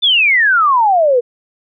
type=exponential sweep; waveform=sine; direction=down; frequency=3588 to 466.2 Hz; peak=-8 dBFS; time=0.02-1.21 s; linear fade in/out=20 ms; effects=none